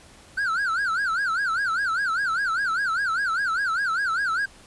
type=tone with vibrato; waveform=triangle; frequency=1469 Hz; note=F#6; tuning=13 cents flat; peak=-20 dBFS; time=0.37-4.46 s; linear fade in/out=10 ms; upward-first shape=sine; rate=5 Hz; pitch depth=210 cents each way; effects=pink hiss -50 dBFS RMS until 4.66 s + resampled to 24000 Hz